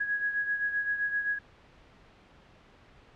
sine beating tone pair, 1661.2 / 1668.9 Hz, G#6 / G#6, 0 / +8 cents, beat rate 7.7 Hz, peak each -28 / -35 dBFS, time 0-1.39 s, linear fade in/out 10 ms, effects pink hiss -57 dBFS RMS until 3.15 s + low-pass 3000 Hz 12 dB/octave

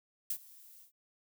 violet noise with ADSR envelope, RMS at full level -33 dBFS, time 0.3-0.92 s, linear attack 4 ms, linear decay 71 ms, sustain -23 dB, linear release 110 ms, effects none

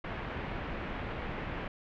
pink low-pass noise, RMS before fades -38 dBFS, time 0.04-1.68 s, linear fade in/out 5 ms, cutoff 2600 Hz, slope 24 dB/octave, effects none

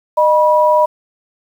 sine tone pair together, 612.3 / 973 Hz, D#5 / B5, -28 / -26 cents, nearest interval minor sixth, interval 802 cents, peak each -11 dBFS, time 0.17-0.86 s, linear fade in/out 10 ms, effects 7-bit

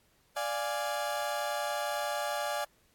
30% pulse chord, D diminished, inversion none, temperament equal, 587.3 / 698.5 / 830.6 Hz, D5 / F5 / Ab5, 0 / 0 / 0 cents, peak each -32 / -35 / -33 dBFS, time 0.36-2.65 s, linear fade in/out 10 ms, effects pink hiss -68 dBFS RMS until 2.94 s + AAC 64 kbps

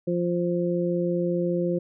harmonic tone, 174.7 Hz, F3, 1 cent sharp, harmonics 1 / 2 / 3, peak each -26 / -26 / -28 dBFS, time 0.07-1.79 s, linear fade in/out 10 ms, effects none

